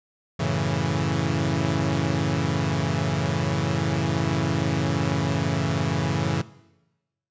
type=chord; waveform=sawtooth; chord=F# minor seventh; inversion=none; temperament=equal; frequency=92.5 / 110 / 138.59 / 164.81 Hz; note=F#2 / A2 / C#3 / E3; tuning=0 / 0 / 0 / 0 cents; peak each=-26 / -25 / -22 / -23 dBFS; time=0.39-6.42 s; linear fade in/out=10 ms; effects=noise-tail reverb RT60 1.0 s tail -19 dB re dry + resampled to 16000 Hz